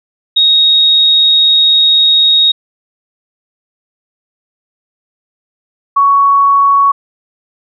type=tone pair in turn; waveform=sine; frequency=3756 / 1116.7 Hz; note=A#7 / C#6; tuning=+12 / +12 cents; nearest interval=octave + major sixth; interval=2100 cents; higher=first; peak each=-5 dBFS; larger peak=neither; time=0.36-2.52 / 5.96-6.92 s; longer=first; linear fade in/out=10 ms; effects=none